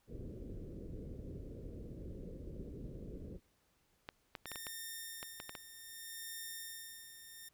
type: low-pass noise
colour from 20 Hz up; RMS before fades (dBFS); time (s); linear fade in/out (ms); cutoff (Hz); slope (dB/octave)
pink; -47; 0.07-3.4; 50; 510; 48
type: clicks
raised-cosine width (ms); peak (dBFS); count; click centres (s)
0.3; -27; 10; 4.089 / 4.352 / 4.457 / 4.517 / 4.558 / 4.668 / 5.229 / 5.401 / 5.494 / 5.552
type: tone with tremolo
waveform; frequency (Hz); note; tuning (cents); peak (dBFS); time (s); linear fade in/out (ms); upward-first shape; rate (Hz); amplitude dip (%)
5% pulse; 1821; A#6; -41; -33; 4.46-7.49; 10; sine; 0.64; 65
effects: pink hiss -75 dBFS RMS until 7.53 s